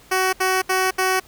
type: tone bursts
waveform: 10% pulse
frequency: 375.1 Hz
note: F#4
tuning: 24 cents sharp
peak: -9 dBFS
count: 4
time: 0.11-1.2 s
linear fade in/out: 10 ms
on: 220 ms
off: 70 ms
effects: pink hiss -49 dBFS RMS until 1.27 s